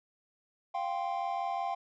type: chord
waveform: triangle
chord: F suspended second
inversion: none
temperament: equal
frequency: 698.5 / 784 / 1046.5 Hz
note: F5 / G5 / C6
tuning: 0 / 0 / 0 cents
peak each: -33 / -32 / -37 dBFS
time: 0.74-1.75 s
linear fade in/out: 10 ms
effects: tanh soft clip ceiling -20 dBFS + resampled to 16000 Hz